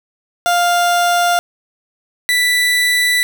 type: tone pair in turn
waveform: 30% pulse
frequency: 700 / 1975 Hz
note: F5 / B6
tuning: +4 / 0 cents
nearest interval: octave + tritone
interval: 1796 cents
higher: second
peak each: -9 / -9 dBFS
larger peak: neither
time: 0.46-1.39 / 2.29-3.23 s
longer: second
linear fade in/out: 0 ms
effects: none